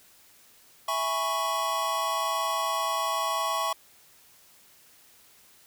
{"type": "chord", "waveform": "square", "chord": "C# minor seventh", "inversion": "first", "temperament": "equal", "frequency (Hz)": [659.3, 830.6, 987.8, 1108.7], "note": ["E5", "G#5", "B5", "C#6"], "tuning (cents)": [0, 0, 0, 0], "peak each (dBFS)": [-34, -35, -35, -29], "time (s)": [0.88, 3.73], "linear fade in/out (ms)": 5, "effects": ["white hiss -57 dBFS RMS until 5.66 s"]}